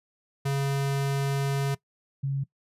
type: tone pair in turn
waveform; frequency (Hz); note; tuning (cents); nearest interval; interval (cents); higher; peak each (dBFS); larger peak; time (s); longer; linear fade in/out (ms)
square / sine; 138.59 / 137.47; C#3 / C#3; 0 / -14; unison; 14; first; -25; neither; 0.45-1.75 / 2.23-2.44; first; 10
effects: noise-tail reverb RT60 0.1 s tail -20 dB re dry + resampled to 32000 Hz